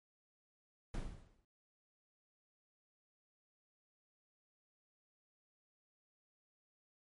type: noise with exponential decay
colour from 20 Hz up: brown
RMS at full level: -37 dBFS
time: 0.94-1.45 s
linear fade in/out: 2 ms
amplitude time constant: 110 ms
effects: MP3 48 kbps